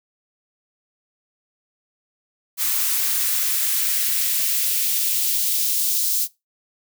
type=noise with high-pass filter sweep; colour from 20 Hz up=blue; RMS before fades=-21 dBFS; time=2.57-6.28 s; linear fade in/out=50 ms; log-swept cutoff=930 to 4600 Hz; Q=1.1; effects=noise-tail reverb RT60 0.2 s tail -19 dB re dry